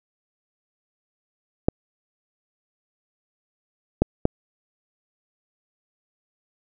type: clicks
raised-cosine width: 2 ms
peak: -3 dBFS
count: 3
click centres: 1.685 / 4.02 / 4.254 s
effects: none